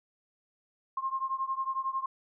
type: beating tone pair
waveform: sine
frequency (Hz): 1061 / 1072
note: C6 / C6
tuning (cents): +24 / +42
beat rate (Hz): 11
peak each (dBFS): -32 / -34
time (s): 0.97-2.06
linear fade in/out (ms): 5
effects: none